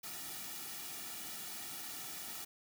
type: noise with comb filter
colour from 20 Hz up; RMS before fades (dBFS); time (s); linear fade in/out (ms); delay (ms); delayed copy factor
white; -45; 0.03-2.45; 10; 1.9; -0.7
effects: none